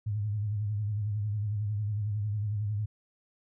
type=tone with vibrato; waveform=sine; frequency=104.6 Hz; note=G#2; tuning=13 cents sharp; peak=-28 dBFS; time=0.06-2.86 s; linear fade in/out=10 ms; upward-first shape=sine; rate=11 Hz; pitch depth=70 cents each way; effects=none